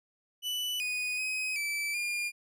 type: tone with pitch steps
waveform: 40% pulse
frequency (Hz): 2978 / 2480 / 2521 / 2319 / 2412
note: F#7 / D#7 / D#7 / D7 / D7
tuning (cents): +11 / -6 / +22 / -22 / +46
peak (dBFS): -30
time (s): 0.42-2.32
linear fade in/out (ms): 50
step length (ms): 380
effects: resampled to 32000 Hz